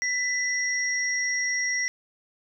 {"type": "tone pair together", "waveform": "sine", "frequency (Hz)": [1991, 5631], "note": ["B6", "F8"], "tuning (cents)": [14, 13], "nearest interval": "octave + tritone", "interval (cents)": 1799, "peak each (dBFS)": [-25, -29], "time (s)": [0.02, 1.88], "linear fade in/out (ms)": 0, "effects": []}